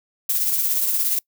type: noise with tremolo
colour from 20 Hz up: violet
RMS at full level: -19 dBFS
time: 0.29-1.19 s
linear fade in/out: 5 ms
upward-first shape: triangle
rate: 17 Hz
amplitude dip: 45%
effects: noise-tail reverb RT60 0.1 s tail -25 dB re dry